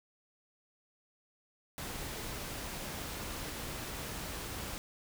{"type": "noise", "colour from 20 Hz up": "pink", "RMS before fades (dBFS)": -41, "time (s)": [1.78, 4.78], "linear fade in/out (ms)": 0, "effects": []}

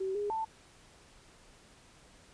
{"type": "tone with pitch steps", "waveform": "sine", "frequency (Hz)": [382, 411.7, 887], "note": ["G4", "G#4", "A5"], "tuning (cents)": [-45, -15, 14], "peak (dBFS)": -31, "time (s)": [0, 0.45], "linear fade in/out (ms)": 10, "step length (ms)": 150, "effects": ["pink hiss -59 dBFS RMS until 2.33 s", "resampled to 22050 Hz"]}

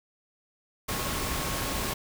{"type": "tone in noise", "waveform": "sine", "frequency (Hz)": 1090, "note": "C#6", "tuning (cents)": -29, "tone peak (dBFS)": -40, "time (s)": [0.88, 1.94], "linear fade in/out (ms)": 10, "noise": "pink", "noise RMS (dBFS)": -31, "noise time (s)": [0.88, 1.94], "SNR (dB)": -12, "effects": []}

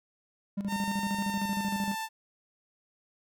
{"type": "tone with tremolo", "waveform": "triangle", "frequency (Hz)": 200, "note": "G3", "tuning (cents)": 35, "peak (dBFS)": -26, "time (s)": [0.57, 1.95], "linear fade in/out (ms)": 10, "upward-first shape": "square", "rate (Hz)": 13, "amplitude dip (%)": 65}
{"type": "tone with pitch glide", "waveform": "sawtooth", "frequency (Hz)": [910, 886.7], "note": ["A#5", "A5"], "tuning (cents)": [-42, 13], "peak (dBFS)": -29, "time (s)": [0.67, 2.09], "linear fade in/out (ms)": 50, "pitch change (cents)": -45, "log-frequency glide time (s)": [1.22, 1.87]}
{"effects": []}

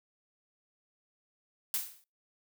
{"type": "noise with exponential decay", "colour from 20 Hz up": "blue", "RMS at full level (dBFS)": -29, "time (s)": [1.74, 2.04], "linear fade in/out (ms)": 1, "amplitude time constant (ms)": 65, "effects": ["noise-tail reverb RT60 0.3 s tail -26 dB re dry"]}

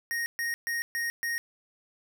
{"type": "tone bursts", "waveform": "square", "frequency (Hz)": 1864.7, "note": "A#6", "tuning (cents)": 0, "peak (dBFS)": -29, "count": 5, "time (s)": [0.11, 1.38], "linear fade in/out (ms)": 0, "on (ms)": 150, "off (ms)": 130, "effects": []}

